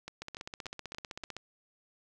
two click trains, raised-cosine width 0.2 ms, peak -23 / -24 dBFS, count 19 / 5, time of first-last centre 0.22-1.366 / 0.08-1.236 s, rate 15.7 / 3.46 Hz, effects none

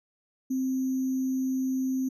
sine tone with sample-and-hold, 261.6 Hz, C4, in tune, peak -25 dBFS, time 0.5-2.09 s, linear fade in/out 10 ms, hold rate 6300 Hz, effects resampled to 32000 Hz

